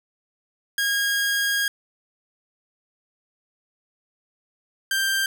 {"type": "tone pair in turn", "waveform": "sawtooth", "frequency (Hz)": [1632, 1578.2], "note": ["G#6", "G6"], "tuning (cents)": [-31, 11], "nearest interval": "minor second", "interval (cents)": 58, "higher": "first", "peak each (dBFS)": -17, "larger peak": "neither", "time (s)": [[0.78, 1.68], [4.91, 5.26]], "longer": "first", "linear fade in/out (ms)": 2, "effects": []}